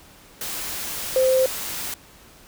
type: tone in noise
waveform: sine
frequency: 520 Hz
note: C5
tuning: 11 cents flat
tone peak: -15 dBFS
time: 1.16-1.46 s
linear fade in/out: 2 ms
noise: white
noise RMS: -30 dBFS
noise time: 0.41-1.94 s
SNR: +12 dB
effects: pink hiss -49 dBFS RMS until 2.47 s